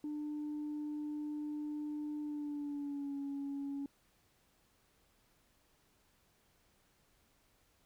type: tone with pitch glide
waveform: sine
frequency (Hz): 298.5 to 280.1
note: D4 to C#4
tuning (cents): +28 to +18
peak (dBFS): -36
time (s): 0.04-3.86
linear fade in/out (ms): 2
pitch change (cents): -110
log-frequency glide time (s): 2.21-3.16
effects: tanh soft clip ceiling -35 dBFS + pink hiss -72 dBFS RMS until 7.85 s